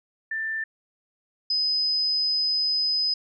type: tone pair in turn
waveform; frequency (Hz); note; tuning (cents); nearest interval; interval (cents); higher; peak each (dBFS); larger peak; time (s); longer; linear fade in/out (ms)
sine; 1778 / 5029; A6 / D#8; +18 / +18; octave + tritone; 1800; second; -26 / -21; second; 0.31-0.64 / 1.5-3.14; second; 5
effects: none